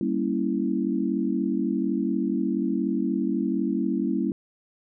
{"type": "chord", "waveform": "sine", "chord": "G diminished seventh", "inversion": "none", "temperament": "equal", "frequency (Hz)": [196, 233.1, 277.2, 329.6], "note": ["G3", "Bb3", "Db4", "Fb4"], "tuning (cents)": [0, 0, 0, 0], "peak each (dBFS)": -28, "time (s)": [0.01, 4.32], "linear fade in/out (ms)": 2, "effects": []}